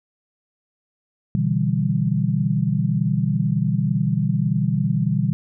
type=chord; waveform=sine; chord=E minor seventh; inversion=second; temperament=equal; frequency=123.47 / 146.83 / 164.81 / 196 Hz; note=B2 / D3 / E3 / G3; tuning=0 / 0 / 0 / 0 cents; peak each=-23 dBFS; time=1.35-5.33 s; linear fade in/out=0 ms; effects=none